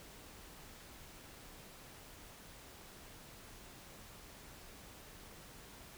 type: silence
effects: pink hiss -55 dBFS RMS until 5.97 s